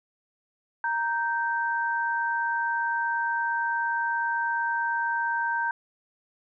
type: tone pair together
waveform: sine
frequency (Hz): 932.3 / 1560.7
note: A#5 / G6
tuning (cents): 0 / -8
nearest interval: major sixth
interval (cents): 892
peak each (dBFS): -27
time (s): 0.84-5.71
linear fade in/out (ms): 2
effects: none